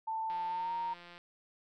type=tone with pitch glide; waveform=sine; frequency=888 to 930 Hz; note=A5 to A#5; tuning=+16 to -4 cents; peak=-33 dBFS; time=0.07-0.94 s; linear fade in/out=10 ms; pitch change=+80 cents; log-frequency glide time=0.47-0.72 s
type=click train; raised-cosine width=0.3 ms; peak=-36 dBFS; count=154; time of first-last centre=0.3-1.179 s; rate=174 Hz
effects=none